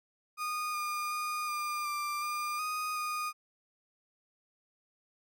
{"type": "tone with pitch steps", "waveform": "35% pulse", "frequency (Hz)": [1230, 1212, 1223, 1202, 1184, 1203, 1243, 1230], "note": ["D#6", "D#6", "D#6", "D6", "D6", "D6", "D#6", "D#6"], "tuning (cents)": [-20, -46, -30, 40, 14, 41, -2, -20], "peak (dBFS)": -31, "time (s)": [0.37, 3.33], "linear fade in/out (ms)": 50, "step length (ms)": 370, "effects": []}